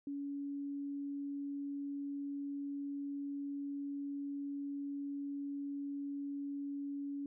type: tone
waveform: sine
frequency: 282.3 Hz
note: C#4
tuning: 32 cents sharp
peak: -38 dBFS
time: 0.07-7.26 s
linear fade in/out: 2 ms
effects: none